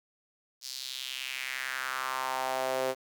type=tone with high-pass filter sweep; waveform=sawtooth; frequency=130.81 Hz; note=C3; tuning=in tune; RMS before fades=-34 dBFS; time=0.61-2.95 s; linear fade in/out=50 ms; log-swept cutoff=5100 to 470 Hz; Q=3; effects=9-bit